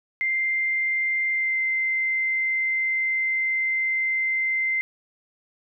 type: tone with pitch glide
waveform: sine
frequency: 2093 to 2079 Hz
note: C7 to C7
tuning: 0 to -12 cents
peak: -21 dBFS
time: 0.21-4.81 s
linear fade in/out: 0 ms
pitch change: -12 cents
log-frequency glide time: 1.31-1.59 s
effects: none